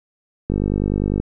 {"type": "click train", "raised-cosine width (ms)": 3, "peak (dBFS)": -8, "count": 36, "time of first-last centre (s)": [0.5, 1.2], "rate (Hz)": 50, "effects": []}